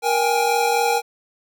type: tone cluster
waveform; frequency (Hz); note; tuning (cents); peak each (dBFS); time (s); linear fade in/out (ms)
square; 471.8 / 789 / 833; A#4 / G5 / G#5; +21 / +11 / +5; -22; 0.02-1.02; 50
effects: none